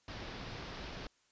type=low-pass noise; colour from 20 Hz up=pink; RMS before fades=-45 dBFS; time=0.08-1.07 s; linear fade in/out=2 ms; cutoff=5400 Hz; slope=48 dB/octave; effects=white hiss -72 dBFS RMS until 1.31 s + resampled to 16000 Hz